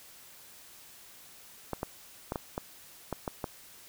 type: clicks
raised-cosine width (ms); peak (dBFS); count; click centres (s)
1; -18; 8; 1.733 / 1.831 / 2.321 / 2.358 / 2.579 / 3.127 / 3.278 / 3.442
effects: white hiss -53 dBFS RMS until 3.88 s